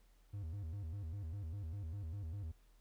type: tone with vibrato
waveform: triangle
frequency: 89.8 Hz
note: F2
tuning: 49 cents sharp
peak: -39 dBFS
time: 0.33-2.52 s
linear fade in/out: 10 ms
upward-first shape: square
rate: 5 Hz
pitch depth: 210 cents each way
effects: added 40 Hz sine -64 dBFS peak until 2.8 s + pink hiss -75 dBFS RMS until 2.8 s